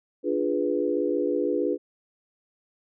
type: chord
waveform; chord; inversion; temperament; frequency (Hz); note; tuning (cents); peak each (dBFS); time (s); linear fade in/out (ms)
sine; D diminished seventh; none; equal; 293.7 / 349.2 / 415.3 / 493.9; D4 / F4 / Ab4 / Cb5; 0 / 0 / 0 / 0; -28; 0.23-1.78; 50
effects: none